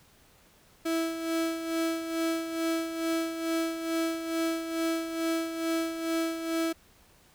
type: tone with tremolo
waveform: 35% pulse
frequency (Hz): 328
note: E4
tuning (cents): -9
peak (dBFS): -24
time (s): 0.85-6.73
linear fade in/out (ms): 10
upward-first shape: sine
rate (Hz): 2.3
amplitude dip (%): 60
effects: pink hiss -60 dBFS RMS until 7.34 s

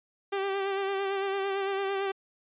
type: tone with vibrato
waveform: sawtooth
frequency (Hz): 392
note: G4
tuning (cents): 0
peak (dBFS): -24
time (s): 0.32-2.12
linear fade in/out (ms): 10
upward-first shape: sine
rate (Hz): 8.9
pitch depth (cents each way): 31
effects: resampled to 8000 Hz

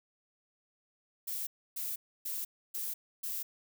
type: noise bursts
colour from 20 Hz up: violet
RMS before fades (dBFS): -37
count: 5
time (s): 1.27-3.43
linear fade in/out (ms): 10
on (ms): 200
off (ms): 290
effects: none

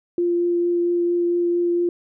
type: tone with vibrato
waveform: sine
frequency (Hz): 347.4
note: F4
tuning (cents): -9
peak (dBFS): -17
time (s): 0.18-1.89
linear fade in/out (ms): 2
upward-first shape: triangle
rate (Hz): 4.4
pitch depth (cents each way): 10
effects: none

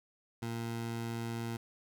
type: tone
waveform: 20% pulse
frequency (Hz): 115.9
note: A#2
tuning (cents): -10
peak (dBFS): -31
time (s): 0.42-1.57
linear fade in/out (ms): 5
effects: none

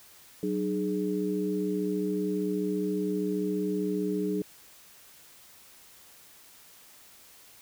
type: tone cluster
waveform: sine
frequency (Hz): 188.6 / 303.6 / 417.2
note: F#3 / D#4 / G#4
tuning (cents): +33 / -42 / +8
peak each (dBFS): -31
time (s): 0.43-4.42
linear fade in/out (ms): 2
effects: white hiss -54 dBFS RMS until 7.61 s

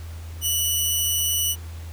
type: tone with amplitude modulation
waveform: 10% pulse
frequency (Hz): 2955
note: F#7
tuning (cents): -3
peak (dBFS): -11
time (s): 0.41-1.56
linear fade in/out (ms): 50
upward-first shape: sine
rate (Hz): 153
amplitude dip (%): 30
effects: added 82 Hz sine -33 dBFS peak until 1.92 s + pink hiss -47 dBFS RMS until 1.92 s

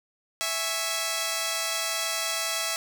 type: chord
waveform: 5% pulse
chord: C# minor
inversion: first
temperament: equal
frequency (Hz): 659.3 / 830.6 / 1108.7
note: E5 / G#5 / C#6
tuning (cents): 0 / 0 / 0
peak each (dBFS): -17 / -23 / -22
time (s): 0.41-2.76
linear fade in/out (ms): 0
effects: none

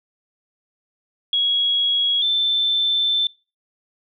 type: tone pair in turn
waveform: sine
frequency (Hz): 3322 / 3541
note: G#7 / A7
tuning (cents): 0 / +10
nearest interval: minor second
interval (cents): 110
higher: second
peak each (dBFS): -16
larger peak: neither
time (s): 1.33-2.22 / 2.22-3.27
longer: second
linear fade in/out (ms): 2
effects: noise-tail reverb RT60 0.3 s tail -21 dB re dry

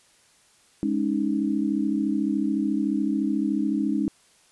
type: chord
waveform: sine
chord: Ab suspended fourth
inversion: none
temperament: equal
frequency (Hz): 207.7 / 277.2 / 311.1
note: Ab3 / Db4 / Eb4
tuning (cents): 0 / 0 / 0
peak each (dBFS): -26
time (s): 0.83-4.08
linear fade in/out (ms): 0
effects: white hiss -59 dBFS RMS until 4.51 s + resampled to 24000 Hz

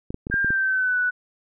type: clicks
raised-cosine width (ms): 3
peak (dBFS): -17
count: 7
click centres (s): 0.105 / 0.144 / 0.269 / 0.3 / 0.341 / 0.446 / 0.505
type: tone with pitch glide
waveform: sine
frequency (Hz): 1598 to 1482.4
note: G6 to F#6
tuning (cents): +33 to +3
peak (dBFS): -19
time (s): 0.31-1.11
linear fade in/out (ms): 20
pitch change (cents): -130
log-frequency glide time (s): 0.42-0.99
effects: none

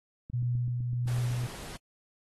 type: click train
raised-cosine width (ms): 5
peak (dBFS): -30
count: 10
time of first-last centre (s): 0.3-1.438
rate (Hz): 7.91
type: tone with tremolo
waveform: sine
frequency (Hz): 121.9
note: B2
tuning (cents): -22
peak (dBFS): -26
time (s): 0.33-1.47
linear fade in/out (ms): 10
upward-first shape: sine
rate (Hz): 1.5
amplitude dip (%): 30
type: noise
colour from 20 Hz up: pink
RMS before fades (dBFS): -44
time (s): 1.07-1.77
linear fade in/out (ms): 10
effects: AAC 32 kbps

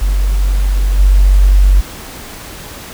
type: tone with level steps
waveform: sine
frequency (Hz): 47.48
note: F#1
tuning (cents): +45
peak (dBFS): -9 / -4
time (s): 0.01-1.81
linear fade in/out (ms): 10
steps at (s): 0.98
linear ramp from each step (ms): 20
effects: pink hiss -30 dBFS RMS until 2.93 s

